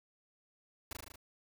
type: noise with echo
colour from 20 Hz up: pink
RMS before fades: -42 dBFS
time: 0.91-0.93 s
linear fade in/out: 2 ms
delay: 38 ms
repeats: 6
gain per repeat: -2 dB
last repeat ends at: 1.158 s
effects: none